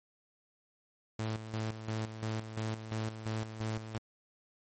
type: tone with tremolo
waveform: sawtooth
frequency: 110 Hz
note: A2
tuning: in tune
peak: -29 dBFS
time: 1.19-3.98 s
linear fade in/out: 5 ms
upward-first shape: square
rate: 2.9 Hz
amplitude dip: 65%
effects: MP3 32 kbps